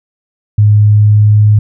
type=tone with pitch glide; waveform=sine; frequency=104.9 to 105.63 Hz; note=G#2 to G#2; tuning=+18 to +30 cents; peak=-3 dBFS; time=0.58-1.59 s; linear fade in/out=5 ms; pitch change=+12 cents; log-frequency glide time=0.82-1.47 s; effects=none